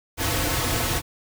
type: noise with comb filter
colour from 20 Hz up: pink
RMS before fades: -24 dBFS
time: 0.17-1.02 s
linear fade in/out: 50 ms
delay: 5 ms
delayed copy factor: -0.75
effects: none